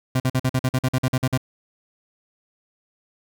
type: tone bursts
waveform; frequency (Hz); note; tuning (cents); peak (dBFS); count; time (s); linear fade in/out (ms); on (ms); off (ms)
30% pulse; 129.2; C3; -21; -15; 13; 0.15-1.376; 5; 50; 48
effects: none